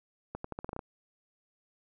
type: accelerating click train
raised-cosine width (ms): 1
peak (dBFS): -23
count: 9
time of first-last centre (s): 0.35-0.792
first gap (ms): 94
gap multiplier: 0.84
effects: none